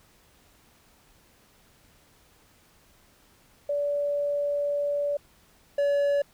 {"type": "tone pair in turn", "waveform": ["sine", "triangle"], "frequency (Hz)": [577, 570], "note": ["D5", "C#5"], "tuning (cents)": [-31, 48], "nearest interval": "unison", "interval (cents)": 21, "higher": "first", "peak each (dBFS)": [-24, -19], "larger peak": "second", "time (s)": [[3.69, 5.17], [5.78, 6.22]], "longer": "first", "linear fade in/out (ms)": 5, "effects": ["pink hiss -60 dBFS RMS until 6.33 s"]}